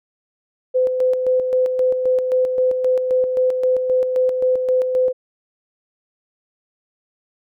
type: tone with tremolo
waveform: sine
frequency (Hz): 510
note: C5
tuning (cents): -44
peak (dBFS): -13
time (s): 0.74-5.13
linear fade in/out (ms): 20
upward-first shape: square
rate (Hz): 3.8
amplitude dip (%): 45
effects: none